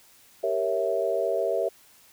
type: chord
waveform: sine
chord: G diminished seventh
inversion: none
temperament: equal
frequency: 392 / 466.2 / 554.4 / 659.3 Hz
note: G4 / Bb4 / Db5 / Fb5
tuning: 0 / 0 / 0 / 0 cents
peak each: -30 / -29 / -29 / -27 dBFS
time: 0.43-1.69 s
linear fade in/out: 10 ms
effects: white hiss -56 dBFS RMS until 2.12 s